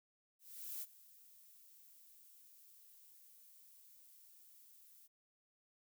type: noise with ADSR envelope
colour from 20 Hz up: violet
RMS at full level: -44 dBFS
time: 0.39-5.08 s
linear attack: 430 ms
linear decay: 37 ms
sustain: -19 dB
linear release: 23 ms
effects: none

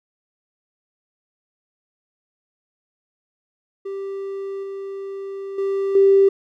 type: tone with level steps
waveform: triangle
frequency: 392 Hz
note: G4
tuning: in tune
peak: -24 / -26 / -17 / -6 dBFS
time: 3.85-6.29 s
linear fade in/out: 10 ms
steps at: 4.63 / 5.58 / 5.95 s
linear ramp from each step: 5 ms
effects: tanh soft clip ceiling -8 dBFS

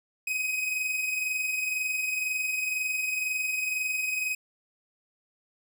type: tone pair together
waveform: 45% pulse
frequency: 2498 / 2520 Hz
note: D#7 / D#7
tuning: +6 / +21 cents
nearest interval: unison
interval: 15 cents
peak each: -36 / -28 dBFS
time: 0.27-4.35 s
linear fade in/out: 5 ms
effects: none

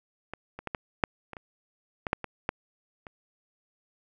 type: clicks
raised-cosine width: 0.5 ms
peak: -21 / -24 / -18 / -15 / -6 / -25 / -26 / -15 / -8 / -19 / -11 / -27 dBFS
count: 12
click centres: 0.336 / 0.59 / 0.673 / 0.748 / 1.038 / 1.333 / 1.368 / 2.068 / 2.131 / 2.243 / 2.491 / 3.068 s
effects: none

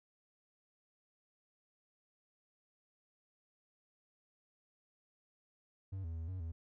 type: tone with pitch steps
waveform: triangle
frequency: 96 / 82.2 / 81.4 / 92.9 / 82 Hz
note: G2 / E2 / E2 / F#2 / E2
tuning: -36 / -4 / -21 / +7 / -9 cents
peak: -37 dBFS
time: 5.92-6.52 s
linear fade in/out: 10 ms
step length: 120 ms
effects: none

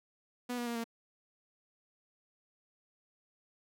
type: tone with pitch steps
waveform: sawtooth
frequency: 245.6 / 240.5 / 235.6 / 230.7 Hz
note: B3 / B3 / A#3 / A#3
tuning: -9 / -46 / +19 / -18 cents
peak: -31 dBFS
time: 0.49-0.842 s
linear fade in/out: 10 ms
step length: 88 ms
effects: none

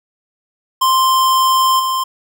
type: tone with level steps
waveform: square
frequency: 1046.5 Hz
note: C6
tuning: in tune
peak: -11 / -16 dBFS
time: 0.81-2.04 s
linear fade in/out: 10 ms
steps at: 1.79 s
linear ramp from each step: 10 ms
effects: none

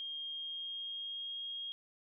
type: tone with pitch glide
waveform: sine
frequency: 3226 to 3258 Hz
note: G7 to G#7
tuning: +49 to -34 cents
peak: -39 dBFS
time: 0-1.72 s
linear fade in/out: 0 ms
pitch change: +17 cents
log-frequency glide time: 0.25-1.36 s
effects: none

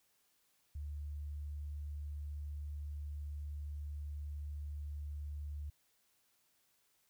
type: tone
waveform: sine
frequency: 73.42 Hz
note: D2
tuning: in tune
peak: -40 dBFS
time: 0.75-5.7 s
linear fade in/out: 5 ms
effects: white hiss -75 dBFS RMS until 7.09 s

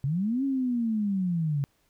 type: linear two-way sweep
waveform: sine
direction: up then down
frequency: 128.5 to 277.2 to 136.4 Hz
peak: -24 dBFS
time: 0.04-1.64 s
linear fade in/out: 0 ms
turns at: 0.44 s
effects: pink hiss -69 dBFS RMS until 1.89 s

